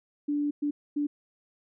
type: tone bursts at uneven times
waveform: sine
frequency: 291.8 Hz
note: D4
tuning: 11 cents flat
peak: -25 dBFS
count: 3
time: 0.28-0.51 / 0.62-0.71 / 0.96-1.07 s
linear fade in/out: 10 ms
effects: none